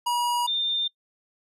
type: tone pair in turn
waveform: square / sine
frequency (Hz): 962 / 3607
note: B5 / A7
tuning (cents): -46 / +42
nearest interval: octave + major seventh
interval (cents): 2288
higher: second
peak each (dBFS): -23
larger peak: neither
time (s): 0.06-0.47 / 0.47-0.88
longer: neither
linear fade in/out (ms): 10
effects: noise-tail reverb RT60 0.1 s tail -22 dB re dry + resampled to 32000 Hz